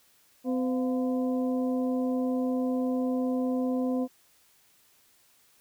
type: harmonic tone with a mistuned harmonic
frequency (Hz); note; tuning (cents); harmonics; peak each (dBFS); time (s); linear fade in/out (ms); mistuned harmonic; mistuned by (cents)
254.9; C4; -45; 1 / 2 / 3 / 4; -26 / -32 / -40 / -46; 0.44-4.08; 50; 3; -130
effects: white hiss -63 dBFS RMS until 5.6 s